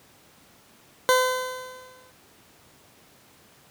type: tone with exponential decay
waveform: 20% pulse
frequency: 510 Hz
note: C5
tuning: 44 cents flat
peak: -10 dBFS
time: 1.09-2.11 s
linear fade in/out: 0 ms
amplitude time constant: 220 ms
effects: pink hiss -55 dBFS RMS until 3.7 s + high-pass 100 Hz 12 dB/octave